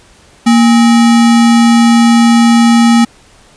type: tone with sample-and-hold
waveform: sine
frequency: 233.1 Hz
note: A#3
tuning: in tune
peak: -3 dBFS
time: 0.46-3.05 s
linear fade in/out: 10 ms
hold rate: 1050 Hz
effects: pink hiss -43 dBFS RMS until 3.56 s + resampled to 22050 Hz